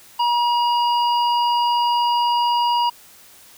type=harmonic tone; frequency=956 Hz; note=A#5; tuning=43 cents sharp; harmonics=1 / 3 / 5; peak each=-16 / -26 / -30 dBFS; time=0.19-2.9 s; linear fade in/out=10 ms; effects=white hiss -47 dBFS RMS until 3.57 s